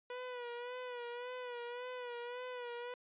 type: tone with vibrato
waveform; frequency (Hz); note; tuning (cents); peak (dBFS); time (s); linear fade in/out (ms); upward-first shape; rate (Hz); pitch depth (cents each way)
sawtooth; 489.8; B4; -14; -38; 0.1-2.94; 2; sine; 1.8; 49
effects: resampled to 8000 Hz